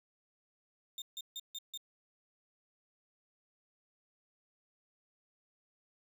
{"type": "tone bursts", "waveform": "35% pulse", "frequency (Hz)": 3631, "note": "A#7", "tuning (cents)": -46, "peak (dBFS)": -38, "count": 5, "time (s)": [0.98, 1.775], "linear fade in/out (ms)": 2, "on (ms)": 39, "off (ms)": 150, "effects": []}